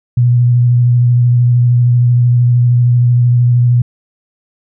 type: tone with vibrato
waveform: sine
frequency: 121.8 Hz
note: B2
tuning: 24 cents flat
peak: -6 dBFS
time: 0.17-3.82 s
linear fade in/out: 5 ms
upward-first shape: sine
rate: 13 Hz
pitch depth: 19 cents each way
effects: none